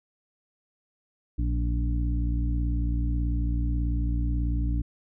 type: harmonic tone with a mistuned harmonic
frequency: 58.27 Hz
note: A#1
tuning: in tune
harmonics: 1 / 2 / 3 / 4 / 5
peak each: -24 / -32 / -38 / -42 / -35 dBFS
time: 1.38-4.82 s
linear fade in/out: 10 ms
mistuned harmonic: 3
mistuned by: +32 cents
effects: none